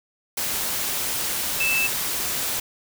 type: tone in noise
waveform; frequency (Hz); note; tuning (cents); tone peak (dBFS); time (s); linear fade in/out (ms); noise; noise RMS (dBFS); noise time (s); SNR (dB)
sine; 2637; E7; 0; -20; 1.6-1.87; 5; white; -26; 0.37-2.6; +3
effects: none